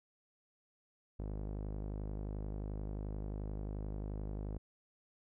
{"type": "tone with low-pass filter", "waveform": "sawtooth", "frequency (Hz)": 51.4, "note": "G#1", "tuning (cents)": -17, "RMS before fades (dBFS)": -41, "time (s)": [1.19, 4.58], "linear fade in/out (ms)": 5, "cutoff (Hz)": 560, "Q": 0.88, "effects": []}